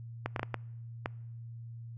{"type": "clicks", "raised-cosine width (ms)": 0.5, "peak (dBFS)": -17, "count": 6, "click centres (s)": [0.26, 0.362, 0.395, 0.431, 0.543, 1.059], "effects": ["noise-tail reverb RT60 0.9 s tail -26 dB re dry", "added 116 Hz sine -42 dBFS peak until 1.97 s"]}